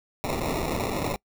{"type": "noise with sample-and-hold", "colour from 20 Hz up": "blue", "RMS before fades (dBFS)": -28, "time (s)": [0.24, 1.16], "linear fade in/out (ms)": 0, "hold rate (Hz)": 1575, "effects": ["noise-tail reverb RT60 0.1 s tail -25 dB re dry"]}